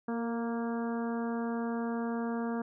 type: harmonic tone with a mistuned harmonic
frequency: 233.1 Hz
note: A#3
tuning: in tune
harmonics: 1 / 2 / 3 / 4 / 5 / 6 / 7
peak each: -32 / -38 / -42 / -44 / -46 / -48 / -49 dBFS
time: 0.08-2.62 s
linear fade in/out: 5 ms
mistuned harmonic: 2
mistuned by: -18 cents
effects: none